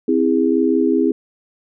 sine chord, C augmented, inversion none, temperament just, 261.6 / 327 / 408.8 Hz, C4 / E4 / G#4, 0 / -14 / -27 cents, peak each -17 / -17 / -18 dBFS, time 0.08-1.12 s, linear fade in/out 5 ms, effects none

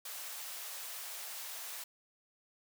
white high-pass noise, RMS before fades -44 dBFS, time 0.05-1.84 s, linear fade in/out 5 ms, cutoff 540 Hz, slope 24 dB/octave, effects none

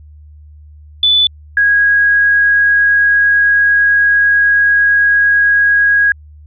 sine tone pair in turn, 3485 / 1648.5 Hz, A7 / G#6, -17 / -13 cents, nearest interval octave + minor second, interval 1296 cents, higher first, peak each -7 dBFS, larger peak neither, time 1.03-1.27 / 1.57-6.12 s, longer second, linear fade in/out 2 ms, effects added 75 Hz sine -35 dBFS peak until 6.46 s

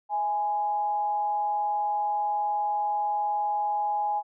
sine tone with amplitude modulation, 830.6 Hz, G#5, in tune, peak -22 dBFS, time 0.09-4.23 s, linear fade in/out 50 ms, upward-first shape sine, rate 180 Hz, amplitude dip 45%, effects none

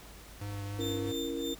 square tone with vibrato, 101.2 Hz, G#2, 44 cents flat, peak -37 dBFS, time 0.41-1.12 s, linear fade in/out 5 ms, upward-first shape triangle, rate 3.3 Hz, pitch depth 20 cents each way
sine chord, A# diminished, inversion first, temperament equal with one note detuned, 277.2 / 334.6 / 466.2 Hz, C#4 / E4 / A#4, 0 / +26 / 0 cents, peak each -37 dBFS, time 0.78-1.55 s, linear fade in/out 20 ms
35% pulse tone with tremolo, 3590 Hz, A7, 34 cents sharp, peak -35 dBFS, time 0.8-1.55 s, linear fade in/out 10 ms, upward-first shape sine, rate 3.2 Hz, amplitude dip 85%
effects added 51 Hz sine -52 dBFS peak until 1.59 s + pink hiss -52 dBFS RMS until 1.59 s

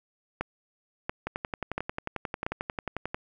two click trains, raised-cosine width 0.5 ms, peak -16 / -14 dBFS, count 22 / 4, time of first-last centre 1.27-3.145 / 0.41-2.465 s, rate 11.2 / 1.46 Hz, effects none

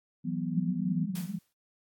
sine chord, E suspended second, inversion none, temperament just, 164.81 / 185.42 / 247.2 Hz, E3 / F#3 / B3, 0 / +4 / +2 cents, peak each -34 dBFS, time 0.24-1.06 s, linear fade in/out 20 ms
pink band-pass noise, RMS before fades -34 dBFS, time 0.54-1.39 s, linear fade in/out 5 ms, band 170 to 200 Hz, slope 96 dB/octave
white noise with exponential decay, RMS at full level -41 dBFS, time 1.15-1.53 s, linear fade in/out 5 ms, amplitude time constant 82 ms
effects AAC 64 kbps

